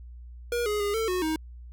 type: tone with pitch steps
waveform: square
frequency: 477.5 / 418.3 / 408.5 / 447.4 / 365.4 / 315.1 Hz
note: A#4 / G#4 / G#4 / A4 / F#4 / D#4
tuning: +42 / +12 / -29 / +29 / -22 / +22 cents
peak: -26 dBFS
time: 0.52-1.36 s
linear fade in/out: 2 ms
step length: 140 ms
effects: added 60 Hz sine -41 dBFS peak until 1.72 s